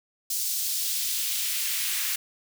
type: noise with high-pass filter sweep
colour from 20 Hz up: white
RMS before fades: -28 dBFS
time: 0.3-2.16 s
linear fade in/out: 5 ms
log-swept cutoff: 5400 to 1800 Hz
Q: 1.1
effects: none